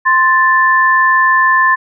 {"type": "tone pair together", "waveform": "sine", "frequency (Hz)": [1046.5, 1760], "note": ["C6", "A6"], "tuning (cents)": [0, 0], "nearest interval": "major sixth", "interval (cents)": 900, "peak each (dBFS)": -10, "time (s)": [0.05, 1.76], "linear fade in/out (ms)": 20, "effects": []}